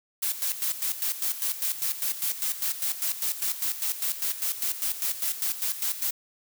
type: noise with tremolo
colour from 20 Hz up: blue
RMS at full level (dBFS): -27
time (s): 0.22-6.11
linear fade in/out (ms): 10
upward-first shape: square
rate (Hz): 5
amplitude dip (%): 70
effects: none